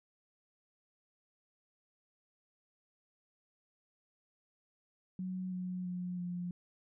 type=tone with pitch steps; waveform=sine; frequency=185 / 182.24 / 179.53 / 176.85 Hz; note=F#3 / F#3 / F3 / F3; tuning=0 / -26 / +48 / +22 cents; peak=-36 dBFS; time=5.19-6.51 s; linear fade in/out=2 ms; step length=330 ms; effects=none